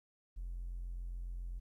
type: tone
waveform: triangle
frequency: 43.65 Hz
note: F1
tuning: in tune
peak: -36 dBFS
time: 0.36-1.6 s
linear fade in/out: 20 ms
effects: tanh soft clip ceiling -36 dBFS + 13-bit